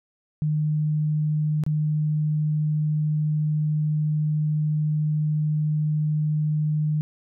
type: tone with dropouts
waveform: sine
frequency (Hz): 152.3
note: D#3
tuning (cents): -37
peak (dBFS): -20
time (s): 0.42-7.01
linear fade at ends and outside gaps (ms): 0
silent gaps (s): 1.637-1.664
effects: none